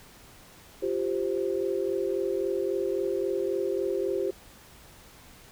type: chord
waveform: sine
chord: F suspended second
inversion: none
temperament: just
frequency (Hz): 349.2 / 392.9 / 523.8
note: F4 / G4 / C5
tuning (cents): 0 / +4 / +2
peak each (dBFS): -31 / -28 / -32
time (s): 0.82-4.31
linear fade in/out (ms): 10
effects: pink hiss -52 dBFS RMS until 5.51 s